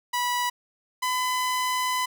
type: tone pair in turn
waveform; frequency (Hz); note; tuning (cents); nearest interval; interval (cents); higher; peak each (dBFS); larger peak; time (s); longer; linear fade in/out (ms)
sawtooth; 979 / 1007.7; B5 / B5; -15 / +35; minor second; 50; second; -20; neither; 0.13-0.5 / 1.02-2.06; second; 10
effects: none